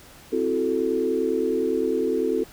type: chord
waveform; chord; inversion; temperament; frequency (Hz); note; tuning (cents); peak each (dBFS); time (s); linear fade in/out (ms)
sine; F# half-diminished seventh; second; equal; 261.6 / 329.6 / 370 / 440; C4 / E4 / F#4 / A4; 0 / 0 / 0 / 0; -28 / -28 / -26 / -24; 0.32-2.44; 10
effects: pink hiss -48 dBFS RMS until 2.52 s